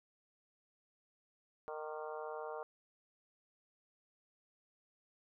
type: harmonic tone with a mistuned harmonic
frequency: 154.3 Hz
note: D#3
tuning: 14 cents flat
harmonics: 3 / 4 / 5 / 6 / 7 / 8 / 9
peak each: -45 / -47 / -49 / -51 / -52 / -53 / -54 dBFS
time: 1.68-2.63 s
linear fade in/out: 0 ms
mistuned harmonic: 8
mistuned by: -61 cents
effects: none